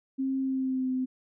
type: tone with pitch glide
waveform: sine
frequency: 266.6 to 257.5 Hz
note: C4 to C4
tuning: +33 to -28 cents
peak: -26 dBFS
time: 0.18-1.06 s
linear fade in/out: 20 ms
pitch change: -61 cents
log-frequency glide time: 0.4-0.9 s
effects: none